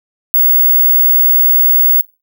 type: tone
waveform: sine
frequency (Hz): 15710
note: B9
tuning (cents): -10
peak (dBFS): -7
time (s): 0.34-2.01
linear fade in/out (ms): 0
effects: noise-tail reverb RT60 0.3 s tail -23 dB re dry